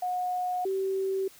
sine tone pair in turn, 726 / 384.6 Hz, F#5 / G4, -33 / -33 cents, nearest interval major seventh, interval 1100 cents, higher first, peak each -27 / -26 dBFS, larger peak second, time 0.02-0.65 / 0.65-1.28 s, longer neither, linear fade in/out 5 ms, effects white hiss -54 dBFS RMS until 1.39 s

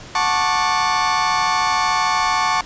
35% pulse chord, D major seventh, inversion first, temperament just, 734.2 / 881 / 1101.2 / 1174.7 Hz, F#5 / A5 / C#6 / D6, -14 / +2 / -12 / 0 cents, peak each -23 / -19 / -18 / -22 dBFS, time 0.15-2.61 s, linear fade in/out 2 ms, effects pink hiss -38 dBFS RMS until 2.65 s + resampled to 16000 Hz

